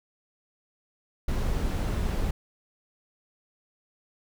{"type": "noise", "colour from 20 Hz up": "brown", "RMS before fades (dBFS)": -27, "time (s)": [1.28, 2.31], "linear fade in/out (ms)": 5, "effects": []}